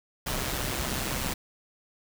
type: noise with amplitude modulation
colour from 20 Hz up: pink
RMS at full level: -28 dBFS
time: 0.26-1.34 s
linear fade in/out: 10 ms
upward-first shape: sine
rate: 131 Hz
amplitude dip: 60%
effects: none